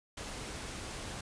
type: noise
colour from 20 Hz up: pink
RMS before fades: -42 dBFS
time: 0.17-1.21 s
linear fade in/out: 5 ms
effects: resampled to 22050 Hz